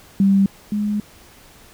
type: tone pair in turn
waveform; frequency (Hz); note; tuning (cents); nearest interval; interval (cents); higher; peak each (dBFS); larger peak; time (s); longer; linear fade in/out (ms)
sine; 196 / 208.4; G3 / G#3; 0 / +6; minor second; 106; second; -11 / -18; first; 0.2-0.46 / 0.72-1; second; 2
effects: pink hiss -47 dBFS RMS until 1.73 s